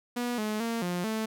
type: tone with pitch steps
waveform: sawtooth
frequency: 242.6 / 213.6 / 230.4 / 177.1 / 219.7 Hz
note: B3 / G#3 / A#3 / F3 / A3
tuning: -31 / +49 / -20 / +24 / -2 cents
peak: -25 dBFS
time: 0.16-1.26 s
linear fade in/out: 10 ms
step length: 220 ms
effects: none